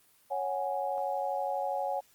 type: chord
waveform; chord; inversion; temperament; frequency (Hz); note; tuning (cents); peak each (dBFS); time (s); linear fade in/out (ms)
sine; C# suspended fourth; none; just; 554.4 / 739.2 / 831.5; C#5 / F#5 / G#5; 0 / -2 / +2; -34; 0.3-2.01; 20
effects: white hiss -64 dBFS RMS until 2.14 s + Opus 24 kbps